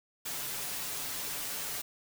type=noise with comb filter; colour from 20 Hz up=white; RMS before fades=-37 dBFS; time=0.25-1.82 s; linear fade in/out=10 ms; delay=6.9 ms; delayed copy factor=+0.55; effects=none